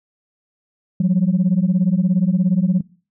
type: beating tone pair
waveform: sine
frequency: 174.61 / 191.61 Hz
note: F3 / G3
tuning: 0 / -39 cents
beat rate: 17 Hz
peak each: -15 / -16 dBFS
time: 1-2.81 s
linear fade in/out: 5 ms
effects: noise-tail reverb RT60 0.4 s tail -21 dB re dry + tanh soft clip ceiling -9 dBFS